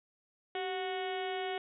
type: harmonic tone with a mistuned harmonic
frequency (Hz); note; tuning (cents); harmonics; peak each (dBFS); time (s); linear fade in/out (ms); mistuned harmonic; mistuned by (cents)
368.1; F#4; -9; 1 / 2 / 3 / 4 / 5 / 6 / 7 / 8 / 9 / 10; -37 / -38 / -51 / -47 / -47 / -46 / -54 / -47 / -49 / -55; 0.55-1.58; 2; 1; +72
effects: none